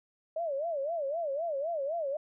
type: tone with vibrato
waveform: sine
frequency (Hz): 610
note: D#5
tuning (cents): -34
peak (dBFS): -30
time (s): 0.36-2.17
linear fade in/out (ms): 5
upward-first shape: sine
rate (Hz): 3.9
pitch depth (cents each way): 210
effects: none